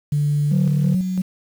sine tone with pitch glide, 146.5 to 145.57 Hz, D3 to D3, -4 to -15 cents, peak -15 dBFS, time 0.12-0.95 s, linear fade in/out 5 ms, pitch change -11 cents, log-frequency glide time 0.64-0.81 s
sine tone with tremolo, 185 Hz, F#3, in tune, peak -15 dBFS, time 0.51-1.22 s, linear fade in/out 10 ms, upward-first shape square, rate 3 Hz, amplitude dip 45%
effects tanh soft clip ceiling -11 dBFS + 7-bit

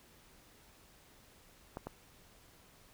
clicks, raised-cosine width 1 ms, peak -26 dBFS, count 2, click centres 1.771 / 1.87 s, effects pink hiss -62 dBFS RMS until 2.93 s

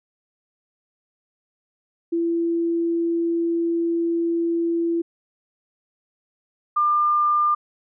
sine tone pair in turn, 336.5 / 1199.1 Hz, E4 / D6, +36 / +36 cents, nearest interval octave + minor seventh, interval 2200 cents, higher second, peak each -19 / -16 dBFS, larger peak second, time 2.12-5.02 / 6.76-7.55 s, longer first, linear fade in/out 10 ms, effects none

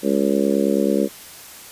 harmonic tone, 69.3 Hz, C#2, in tune, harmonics 3 / 4 / 5 / 6 / 7 / 8, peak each -21 / -22 / -23 / -24 / -24 / -25 dBFS, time 0.02-1.09 s, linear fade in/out 50 ms, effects white hiss -40 dBFS RMS until 1.71 s + resampled to 32000 Hz

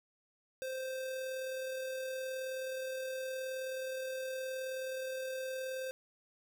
square tone with amplitude modulation, 522 Hz, C5, 4 cents flat, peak -37 dBFS, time 0.62-5.91 s, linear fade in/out 0 ms, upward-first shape sine, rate 39.1 Hz, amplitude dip 25%, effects none

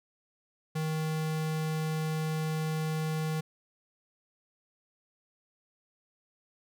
square tone, 157.1 Hz, D#3, 17 cents sharp, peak -30 dBFS, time 0.75-3.41 s, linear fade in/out 10 ms, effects none

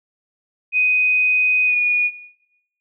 sine tone with pitch glide, 2500 to 2453 Hz, D#7 to D#7, +8 to -25 cents, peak -14 dBFS, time 0.72-2.11 s, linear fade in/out 50 ms, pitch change -33 cents, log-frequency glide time 1.66-1.76 s, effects noise-tail reverb RT60 0.9 s tail -17 dB re dry

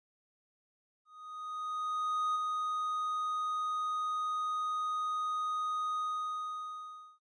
triangle tone with ADSR envelope, 1244.5 Hz, D#6, in tune, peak -27 dBFS, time 1.05-7.19 s, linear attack 1300 ms, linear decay 19 ms, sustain -3 dB, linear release 1200 ms, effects noise-tail reverb RT60 0.2 s tail -26 dB re dry + resampled to 22050 Hz

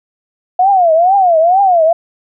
sine tone with vibrato, 712 Hz, F5, 33 cents sharp, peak -6 dBFS, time 0.59-1.93 s, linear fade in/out 5 ms, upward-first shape triangle, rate 2.2 Hz, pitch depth 230 cents each way, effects none

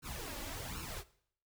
pink noise with flanger, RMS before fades -43 dBFS, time 0.02-1.04 s, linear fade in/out 50 ms, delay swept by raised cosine 0.73 to 3.53 ms, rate 1.3 Hz, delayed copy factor +0.75, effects noise-tail reverb RT60 0.6 s tail -18 dB re dry

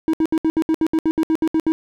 triangle tone bursts, 319.5 Hz, D#4, 46 cents sharp, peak -12 dBFS, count 14, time 0.08-1.72 s, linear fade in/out 0 ms, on 54 ms, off 68 ms, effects none

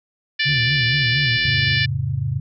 harmonic tone, 587.3 Hz, D5, in tune, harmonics 3 / 4 / 5 / 6 / 7 / 8 / 9, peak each -21 / -23 / -25 / -27 / -28 / -29 / -30 dBFS, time 0.39-1.86 s, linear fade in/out 10 ms
sine tone with vibrato, 130.81 Hz, C3, in tune, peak -20 dBFS, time 0.45-1.38 s, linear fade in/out 20 ms, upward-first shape sine, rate 4.3 Hz, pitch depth 210 cents each way
click train, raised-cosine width 3 ms, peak -26 dBFS, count 102, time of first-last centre 0.49-1.768 s, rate 79 Hz
sine chord, F augmented, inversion none, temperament just, 87.31 / 109.13 / 136.42 Hz, F2 / A2 / C#3, 0 / -14 / -27 cents, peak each -28 / -24 / -22 dBFS, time 1.45-2.4 s, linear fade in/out 5 ms
effects none

